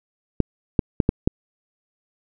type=clicks; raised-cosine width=3 ms; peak=-3 dBFS; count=5; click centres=0.403 / 0.792 / 1.002 / 1.091 / 1.275 s; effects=none